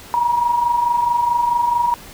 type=tone pair together; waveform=sine; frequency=933.4 / 958 Hz; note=A#5 / A#5; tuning=+2 / +47 cents; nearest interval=unison; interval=45 cents; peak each=-22 / -15 dBFS; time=0.14-1.94 s; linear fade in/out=0 ms; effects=pink hiss -39 dBFS RMS until 2.13 s